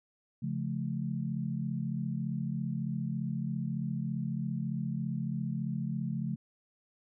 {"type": "chord", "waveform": "sine", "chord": "Db augmented", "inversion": "none", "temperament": "just", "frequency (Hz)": [138.59, 173.24, 216.5], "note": ["Db3", "F3", "A3"], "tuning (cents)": [0, -14, -28], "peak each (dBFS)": [-35, -36, -36], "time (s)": [0.42, 6.36], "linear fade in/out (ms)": 10, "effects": []}